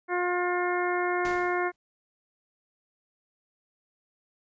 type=harmonic tone; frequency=356.2 Hz; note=F4; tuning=34 cents sharp; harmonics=1 / 2 / 3 / 4 / 5 / 6; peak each=-28 / -31 / -33 / -34 / -35 / -36 dBFS; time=0.08-1.72 s; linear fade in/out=50 ms
type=noise with exponential decay; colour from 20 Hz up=pink; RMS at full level=-37 dBFS; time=1.25-1.76 s; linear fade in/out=0 ms; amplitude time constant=110 ms
effects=resampled to 16000 Hz